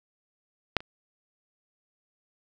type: clicks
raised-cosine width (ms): 0.3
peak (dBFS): -6 / -27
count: 2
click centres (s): 0.767 / 0.805
effects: none